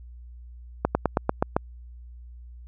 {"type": "slowing click train", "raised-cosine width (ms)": 1, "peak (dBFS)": -6, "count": 7, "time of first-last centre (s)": [0.85, 1.565], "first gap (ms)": 100, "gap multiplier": 1.07, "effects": ["added 60 Hz sine -41 dBFS peak until 2.67 s"]}